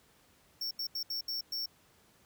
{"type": "tone bursts at uneven times", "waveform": "square", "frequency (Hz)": 5460, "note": "F8", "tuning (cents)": -40, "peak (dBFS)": -34, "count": 6, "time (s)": [[0.61, 0.71], [0.79, 0.87], [0.95, 1.03], [1.1, 1.21], [1.28, 1.41], [1.52, 1.66]], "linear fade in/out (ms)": 5, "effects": ["pink hiss -65 dBFS RMS until 2.25 s", "high-pass 60 Hz 12 dB/octave"]}